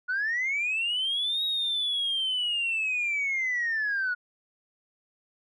sine linear two-way sweep, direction up then down, 1440 to 3804 to 1440 Hz, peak -24 dBFS, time 0.08-4.15 s, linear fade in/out 20 ms, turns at 1.44 s, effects tanh soft clip ceiling -22 dBFS

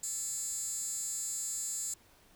15% pulse tone with high-pass filter, 440 Hz, A4, in tune, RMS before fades -37 dBFS, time 0.03-1.94 s, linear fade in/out 5 ms, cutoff 7500 Hz, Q 5.5, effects pink hiss -63 dBFS RMS until 2.35 s

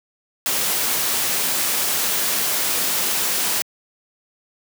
white noise, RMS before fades -21 dBFS, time 0.46-3.62 s, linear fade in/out 0 ms, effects high-pass 150 Hz 12 dB/octave

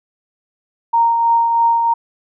sine tone with tremolo, 928 Hz, A#5, 8 cents flat, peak -9 dBFS, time 0.93-1.94 s, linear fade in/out 10 ms, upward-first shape triangle, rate 3.1 Hz, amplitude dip 40%, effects none

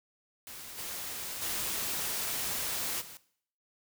white noise with level steps, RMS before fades -45 / -39 / -34 / -48 dBFS, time 0.47-3.17 s, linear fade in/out 0 ms, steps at 0.77 / 1.41 / 3 s, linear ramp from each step 20 ms, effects noise-tail reverb RT60 0.6 s tail -18 dB re dry

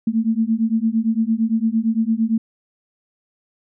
sine beating tone pair, 220 / 228.8 Hz, A3 / A#3, 0 / -32 cents, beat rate 8.8 Hz, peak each -19 dBFS, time 0.07-2.38 s, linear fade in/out 5 ms, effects none

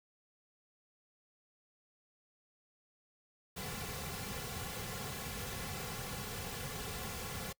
pink noise with comb filter, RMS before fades -42 dBFS, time 3.56-7.53 s, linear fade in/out 10 ms, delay 3.2 ms, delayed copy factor -0.75, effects noise-tail reverb RT60 0.1 s tail -26 dB re dry

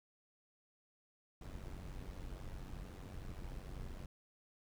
brown noise with amplitude modulation, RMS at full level -44 dBFS, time 1.41-4.06 s, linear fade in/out 5 ms, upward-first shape sine, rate 93 Hz, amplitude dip 70%, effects none

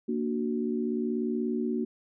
sine chord, Bb augmented, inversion none, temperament equal, 233.1 / 293.7 / 370 Hz, Bb3 / D4 / F#4, 0 / 0 / 0 cents, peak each -29 / -34 / -32 dBFS, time 0.08-1.85 s, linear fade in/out 10 ms, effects none

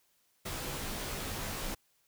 pink noise with comb filter, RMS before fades -38 dBFS, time 0.45-1.75 s, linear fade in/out 10 ms, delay 17 ms, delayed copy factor -0.85, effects white hiss -72 dBFS RMS until 2.07 s

